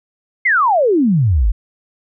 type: exponential sweep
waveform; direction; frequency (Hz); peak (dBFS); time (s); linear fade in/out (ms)
sine; down; 2175 to 43.65; -10; 0.45-1.52; 10
effects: none